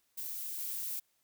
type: noise with level steps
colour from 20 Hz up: violet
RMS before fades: -40 / -38 dBFS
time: 0.17-1 s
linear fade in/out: 10 ms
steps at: 0.59 s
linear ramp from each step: 5 ms
effects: white hiss -75 dBFS RMS until 1.23 s